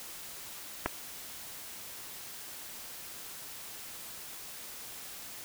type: clicks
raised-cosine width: 0.5 ms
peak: -13 / -20 dBFS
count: 2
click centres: 0.86 / 0.863 s
effects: white hiss -45 dBFS RMS until 5.44 s